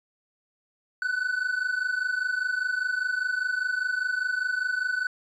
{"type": "tone pair together", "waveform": "triangle", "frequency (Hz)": [1480, 1505], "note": ["F#6", "F#6"], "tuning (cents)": [0, 29], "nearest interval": "unison", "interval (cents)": 29, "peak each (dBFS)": [-28, -25], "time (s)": [1.02, 5.07], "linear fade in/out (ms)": 2, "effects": ["resampled to 22050 Hz"]}